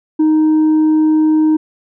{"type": "tone with tanh clipping", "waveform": "triangle", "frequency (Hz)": 311.1, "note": "D#4", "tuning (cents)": 0, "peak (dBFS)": -9, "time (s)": [0.19, 1.57], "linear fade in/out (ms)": 10, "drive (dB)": 7, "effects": []}